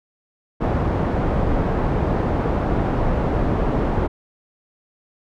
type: low-pass noise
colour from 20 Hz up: pink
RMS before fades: -20 dBFS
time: 0.6-4.08 s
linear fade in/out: 20 ms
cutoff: 860 Hz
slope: 12 dB/octave
effects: none